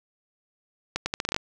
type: accelerating click train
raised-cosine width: 0.2 ms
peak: -9 dBFS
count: 9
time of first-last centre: 0.96-1.364 s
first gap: 100 ms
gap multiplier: 0.79
effects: none